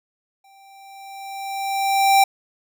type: tone with exponential growth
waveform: square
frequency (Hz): 784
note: G5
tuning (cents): 0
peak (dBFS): -11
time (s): 0.44-2.24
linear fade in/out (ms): 5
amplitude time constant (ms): 390
effects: none

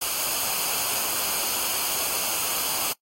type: noise with comb filter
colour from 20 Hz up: white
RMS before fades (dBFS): -26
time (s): 0.01-2.93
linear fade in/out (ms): 10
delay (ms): 0.53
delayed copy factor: -0.6
effects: noise-tail reverb RT60 0.1 s tail -22 dB re dry + AAC 48 kbps

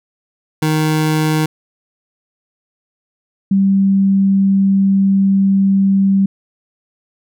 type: tone pair in turn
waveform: 25% pulse / sine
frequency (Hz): 155.56 / 195.07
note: D#3 / G3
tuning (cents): 0 / -8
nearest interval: major third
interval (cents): 392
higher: second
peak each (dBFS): -9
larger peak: neither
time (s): 0.62-1.46 / 3.51-6.26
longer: second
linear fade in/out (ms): 5
effects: none

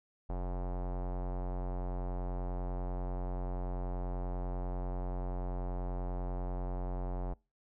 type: tone with low-pass filter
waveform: square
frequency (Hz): 45.14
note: F#1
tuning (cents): -42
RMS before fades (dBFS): -36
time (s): 0.29-7.34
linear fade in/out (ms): 10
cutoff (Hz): 790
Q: 2.3
effects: noise-tail reverb RT60 0.3 s tail -26 dB re dry

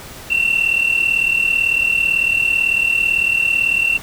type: tone pair together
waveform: sine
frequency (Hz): 2700 / 2738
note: E7 / F7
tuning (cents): +41 / -35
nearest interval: unison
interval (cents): 24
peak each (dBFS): -15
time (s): 0.3-3.98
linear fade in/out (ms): 10
effects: tanh soft clip ceiling -9 dBFS + pink hiss -35 dBFS RMS until 4.02 s

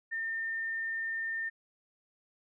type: tone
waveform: sine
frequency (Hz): 1810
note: A6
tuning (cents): +48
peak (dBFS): -32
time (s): 0.11-1.5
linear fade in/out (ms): 20
effects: none

